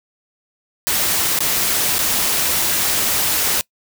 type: noise with dropouts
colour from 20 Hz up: white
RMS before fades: -18 dBFS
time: 0.87-3.61 s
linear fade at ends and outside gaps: 0 ms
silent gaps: 1.389-1.405 / 1.983-1.99 s
effects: noise-tail reverb RT60 0.1 s tail -24 dB re dry